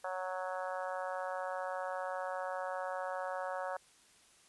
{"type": "harmonic tone", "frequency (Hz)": 185, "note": "F#3", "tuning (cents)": 0, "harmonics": [3, 4, 5, 6, 7, 8, 9], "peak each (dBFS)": [-40, -42, -44, -46, -47, -48, -49], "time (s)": [0.04, 3.77], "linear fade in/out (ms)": 5, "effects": ["white hiss -64 dBFS RMS until 4.48 s", "resampled to 24000 Hz"]}